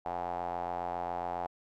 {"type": "tone with band-pass filter", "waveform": "square", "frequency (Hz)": 43.65, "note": "F1", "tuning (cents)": 0, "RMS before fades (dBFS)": -36, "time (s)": [0.05, 1.47], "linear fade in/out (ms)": 10, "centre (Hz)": 780, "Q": 5.9, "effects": []}